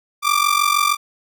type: ring-modulated tone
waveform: sawtooth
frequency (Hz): 1180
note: D6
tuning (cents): +8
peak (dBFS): -8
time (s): 0.22-0.97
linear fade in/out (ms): 50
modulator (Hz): 23.2
effects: none